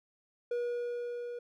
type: tone with level ramp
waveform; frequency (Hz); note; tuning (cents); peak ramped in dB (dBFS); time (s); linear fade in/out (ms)
triangle; 481.4; B4; -44; -28 to -36; 0.51-1.39; 5
effects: none